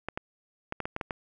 clicks, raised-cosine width 0.5 ms, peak -17 dBFS, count 8, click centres 0.086 / 0.175 / 0.724 / 0.803 / 0.855 / 0.964 / 1.012 / 1.108 s, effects none

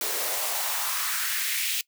white noise with high-pass filter sweep, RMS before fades -28 dBFS, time 0.01-1.81 s, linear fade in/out 2 ms, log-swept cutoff 390 to 2800 Hz, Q 2.3, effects noise-tail reverb RT60 0.1 s tail -21 dB re dry

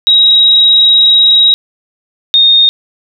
sine tone pair in turn, 3819 / 3689 Hz, A#7 / A#7, +41 / -19 cents, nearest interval minor second, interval 60 cents, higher first, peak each -3 dBFS, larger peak neither, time 0.07-1.54 / 2.34-2.69 s, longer first, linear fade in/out 0 ms, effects none

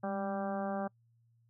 harmonic tone with a mistuned harmonic, 196 Hz, G3, in tune, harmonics 1 / 2 / 3 / 4 / 5 / 6 / 7 / 8, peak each -37 / -45 / -38 / -39 / -51 / -46 / -50 / -50 dBFS, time 0.03-0.88 s, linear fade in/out 10 ms, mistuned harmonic 1, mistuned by +44 cents, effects noise-tail reverb RT60 0.1 s tail -26 dB re dry + added 116 Hz sine -66 dBFS peak until 1.49 s

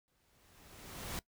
pink noise with exponential growth, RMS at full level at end -39 dBFS, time 0.08-1.19 s, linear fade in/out 0 ms, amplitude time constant 240 ms, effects noise-tail reverb RT60 0.1 s tail -20 dB re dry

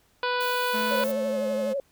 harmonic tone, 493.8 Hz, B4, in tune, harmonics 1 / 2 / 3 / 4 / 5 / 6 / 7 / 8 / 9 / 10, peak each -29 / -28 / -30 / -44 / -36 / -39 / -38 / -42 / -40 / -49 dBFS, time 0.23-1.04 s, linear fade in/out 2 ms
violet noise, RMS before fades -37 dBFS, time 0.4-1.12 s, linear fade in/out 10 ms
45% pulse tone with pitch glide, 218.1 to 214.1 Hz, A3 to A3, -15 to -47 cents, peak -31 dBFS, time 0.73-1.74 s, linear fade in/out 20 ms, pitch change -32 cents, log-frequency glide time 1.31-1.37 s
sine tone with vibrato, 544 Hz, C#5, 33 cents flat, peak -25 dBFS, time 0.91-1.8 s, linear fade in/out 2 ms, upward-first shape triangle, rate 12 Hz, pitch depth 93 cents each way
effects pink hiss -64 dBFS RMS until 1.91 s

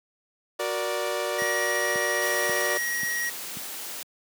sawtooth chord, Gb augmented, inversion none, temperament equal with one note detuned, 370 / 471.3 / 587.3 Hz, Gb4 / Bb4 / D5, 0 / +19 / 0 cents, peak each -28 / -28 / -25 dBFS, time 0.59-2.78 s, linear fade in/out 10 ms
square tone, 1900 Hz, A#6, 33 cents sharp, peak -27 dBFS, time 1.38-3.3 s, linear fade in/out 10 ms
click train, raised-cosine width 5 ms, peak -21 dBFS, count 5, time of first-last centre 1.42-3.571 s, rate 1.86 Hz
white noise, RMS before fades -36 dBFS, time 2.22-4.03 s, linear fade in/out 2 ms
effects high-pass 200 Hz 12 dB/octave

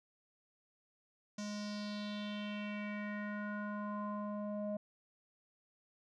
square tone with low-pass filter sweep, 207.7 Hz, G#3, in tune, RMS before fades -41 dBFS, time 1.38-4.77 s, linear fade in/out 5 ms, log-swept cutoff 6200 to 650 Hz, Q 3.9, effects none

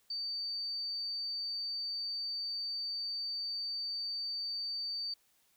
sine tone, 4598 Hz, D8, 37 cents flat, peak -35 dBFS, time 0.1-5.14 s, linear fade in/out 5 ms, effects white hiss -71 dBFS RMS until 5.56 s

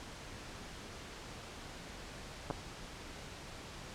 clicks, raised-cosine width 1 ms, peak -22 dBFS, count 2, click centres 2.502 / 2.509 s, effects pink hiss -48 dBFS RMS until 3.94 s + low-pass 7000 Hz 12 dB/octave

